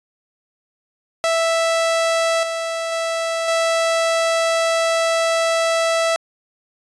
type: tone with level steps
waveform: sawtooth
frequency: 659.3 Hz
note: E5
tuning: in tune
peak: -12 / -18 / -16 / -12 dBFS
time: 1.24-6.16 s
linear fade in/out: 0 ms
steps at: 2.43 / 2.92 / 3.48 s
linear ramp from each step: 2 ms
effects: resampled to 22050 Hz